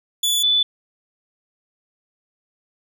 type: tone pair in turn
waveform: sawtooth / sine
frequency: 3454 / 3484 Hz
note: A7 / A7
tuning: -33 / -18 cents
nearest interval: unison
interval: 15 cents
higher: second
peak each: -14 dBFS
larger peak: neither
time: 0.23-0.43 / 0.43-0.63 s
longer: neither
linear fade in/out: 5 ms
effects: none